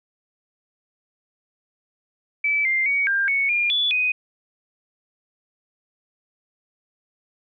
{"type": "tone with pitch steps", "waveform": "sine", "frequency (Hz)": [2307, 2098, 2248, 1595, 2217, 2410, 3442, 2498], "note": ["D7", "C7", "C#7", "G6", "C#7", "D7", "A7", "D#7"], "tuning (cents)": [-31, 4, 24, 30, 0, 44, -39, 6], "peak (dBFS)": -18, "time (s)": [2.44, 4.12], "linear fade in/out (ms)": 5, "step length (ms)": 210, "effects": []}